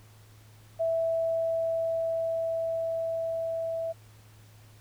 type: tone with level ramp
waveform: sine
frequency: 658 Hz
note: E5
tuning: 3 cents flat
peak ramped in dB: -24 to -29 dBFS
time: 0.79-3.93 s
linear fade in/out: 20 ms
effects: added 107 Hz sine -52 dBFS peak until 4.8 s + pink hiss -59 dBFS RMS until 4.8 s